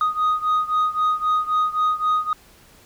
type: beating tone pair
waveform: sine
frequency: 1244 / 1247.8 Hz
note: D#6 / D#6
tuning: -1 / +5 cents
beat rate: 3.8 Hz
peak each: -18 / -20 dBFS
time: 0.01-2.33 s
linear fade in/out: 2 ms
effects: tanh soft clip ceiling -15 dBFS + pink hiss -51 dBFS RMS until 2.85 s